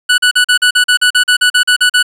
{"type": "tone bursts", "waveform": "25% pulse", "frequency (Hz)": 1479, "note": "F#6", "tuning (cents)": -1, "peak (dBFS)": -3, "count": 15, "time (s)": [0.09, 2.029], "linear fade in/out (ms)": 10, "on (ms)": 91, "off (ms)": 41, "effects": ["low-pass 11000 Hz 12 dB/octave", "7-bit"]}